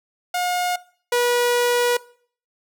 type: tone pair in turn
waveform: sawtooth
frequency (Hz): 717 / 484.7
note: F5 / B4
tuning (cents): +45 / -32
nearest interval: perfect fifth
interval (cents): 677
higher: first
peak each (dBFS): -17 / -13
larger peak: second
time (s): 0.34-0.76 / 1.12-1.97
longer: second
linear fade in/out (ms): 5
effects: noise-tail reverb RT60 0.5 s tail -20 dB re dry